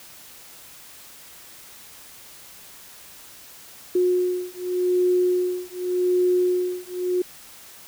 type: beating tone pair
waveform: sine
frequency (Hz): 361 / 361.86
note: F#4 / F#4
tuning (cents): -43 / -38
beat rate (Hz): 0.86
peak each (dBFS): -22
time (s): 3.95-7.22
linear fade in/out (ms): 5
effects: white hiss -45 dBFS RMS until 7.87 s